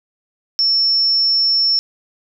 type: tone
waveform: sine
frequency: 5400 Hz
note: E8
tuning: 41 cents sharp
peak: -12 dBFS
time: 0.59-1.79 s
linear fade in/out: 0 ms
effects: none